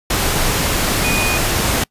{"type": "tone in noise", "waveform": "sine", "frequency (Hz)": 2470, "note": "D#7", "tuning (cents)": -13, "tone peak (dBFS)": -19, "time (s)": [1.04, 1.38], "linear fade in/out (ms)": 5, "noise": "pink", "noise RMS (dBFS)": -17, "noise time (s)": [0.1, 1.84], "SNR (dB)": -5, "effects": ["noise-tail reverb RT60 0.1 s tail -26 dB re dry", "resampled to 32000 Hz"]}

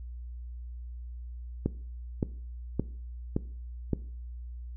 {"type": "click train", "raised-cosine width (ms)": 3, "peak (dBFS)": -13, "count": 5, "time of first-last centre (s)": [1.66, 3.933], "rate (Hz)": 1.76, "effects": ["noise-tail reverb RT60 0.5 s tail -19 dB re dry", "added 60 Hz sine -38 dBFS peak until 4.76 s"]}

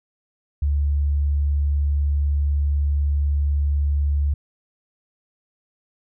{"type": "tone", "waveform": "sine", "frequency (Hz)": 72, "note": "D2", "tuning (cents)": -34, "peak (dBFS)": -17, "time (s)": [0.62, 4.34], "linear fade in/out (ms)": 5, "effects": []}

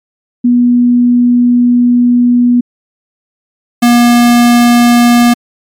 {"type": "tone pair in turn", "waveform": ["sine", "square"], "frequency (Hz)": [243.3, 239.4], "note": ["B3", "A#3"], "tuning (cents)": [-26, 46], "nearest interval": "unison", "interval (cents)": 28, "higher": "first", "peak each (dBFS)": -4, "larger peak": "neither", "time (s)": [[0.44, 2.61], [3.82, 5.34]], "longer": "first", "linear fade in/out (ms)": 10, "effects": ["MP3 96 kbps"]}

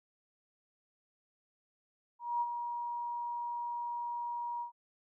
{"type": "tone with ADSR envelope", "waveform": "sine", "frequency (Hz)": 953, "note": "A#5", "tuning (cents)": 38, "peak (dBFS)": -28, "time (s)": [2.19, 4.72], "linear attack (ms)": 220, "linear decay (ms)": 43, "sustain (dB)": -7, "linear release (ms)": 110, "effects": []}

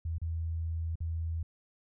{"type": "tone with dropouts", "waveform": "sine", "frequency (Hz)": 82, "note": "E2", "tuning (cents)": -9, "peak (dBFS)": -31, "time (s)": [0.05, 1.43], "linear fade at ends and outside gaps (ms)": 5, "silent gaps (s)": [[0.183, 0.216], [0.956, 1.004]], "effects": []}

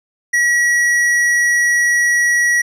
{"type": "tone with hard clipping", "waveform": "sine", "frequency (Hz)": 1922, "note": "B6", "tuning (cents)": -48, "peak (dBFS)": -13, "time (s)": [0.33, 2.62], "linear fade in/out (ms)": 10, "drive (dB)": 10, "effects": ["resampled to 32000 Hz"]}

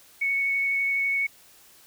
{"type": "tone with vibrato", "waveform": "sine", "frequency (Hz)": 2217, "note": "C#7", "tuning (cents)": 0, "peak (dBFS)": -22, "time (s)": [0.21, 1.27], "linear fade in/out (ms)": 10, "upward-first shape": "sine", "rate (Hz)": 12, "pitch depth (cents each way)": 9, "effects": ["white hiss -54 dBFS RMS until 1.86 s"]}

